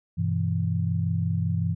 sine chord, E minor, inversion first, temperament equal, 98 / 123.47 / 164.81 Hz, G2 / B2 / E3, 0 / 0 / 0 cents, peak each -26 / -30 / -26 dBFS, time 0.17-1.75 s, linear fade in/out 20 ms, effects none

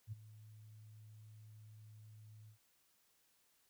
sine tone with ADSR envelope, 107.8 Hz, A2, 35 cents flat, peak -40 dBFS, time 0.07-2.58 s, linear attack 53 ms, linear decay 17 ms, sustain -15 dB, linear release 100 ms, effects white hiss -75 dBFS RMS until 3.69 s

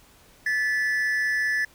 triangle tone pair together, 1740 / 1965 Hz, A6 / B6, -20 / -9 cents, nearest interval major second, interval 211 cents, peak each -21 / -27 dBFS, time 0.46-1.65 s, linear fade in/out 5 ms, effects pink hiss -55 dBFS RMS until 1.74 s

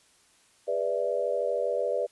sine chord, E dominant seventh, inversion first, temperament equal with one note detuned, 406.8 / 493.9 / 587.3 / 659.3 Hz, G#4 / B4 / D5 / E5, -36 / 0 / 0 / 0 cents, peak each -34 / -29 / -29 / -34 dBFS, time 0.67-2.07 s, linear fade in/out 20 ms, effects white hiss -62 dBFS RMS until 2.11 s + resampled to 24000 Hz

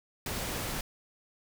pink noise, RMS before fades -35 dBFS, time 0.26-0.81 s, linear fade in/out 2 ms, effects none

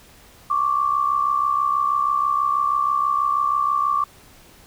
sine tone pair together, 1100 / 1166.2 Hz, C#6 / D6, -14 / -13 cents, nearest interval minor second, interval 101 cents, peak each -22 / -19 dBFS, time 0.5-4.04 s, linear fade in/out 5 ms, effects pink hiss -49 dBFS RMS until 4.66 s

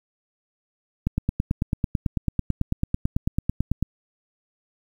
click train, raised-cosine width 5 ms, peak -9 dBFS, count 26, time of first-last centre 1.07-3.826 s, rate 9.07 Hz, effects 8-bit

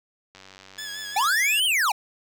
click train, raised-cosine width 0.2 ms, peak -28 dBFS, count 89, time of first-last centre 0.35-1.27 s, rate 95.7 Hz
15% pulse tone with vibrato, 1696 Hz, G#6, 36 cents sharp, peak -26 dBFS, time 0.78-1.6 s, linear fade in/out 5 ms, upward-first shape sine, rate 5.7 Hz, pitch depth 47 cents each way
square linear two-way sweep, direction up then down, 740 to 3196 to 740 Hz, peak -20 dBFS, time 1.16-1.92 s, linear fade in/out 5 ms, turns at 1.65 s
effects none

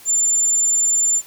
sine tone, 7190 Hz, A8, 36 cents sharp, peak -14 dBFS, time 0.05-1.22 s, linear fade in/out 50 ms, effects white hiss -44 dBFS RMS until 1.26 s

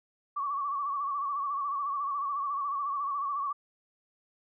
sine tone with vibrato, 1131 Hz, C#6, 34 cents sharp, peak -29 dBFS, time 0.36-3.53 s, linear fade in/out 10 ms, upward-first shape sine, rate 14 Hz, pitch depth 68 cents each way, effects none

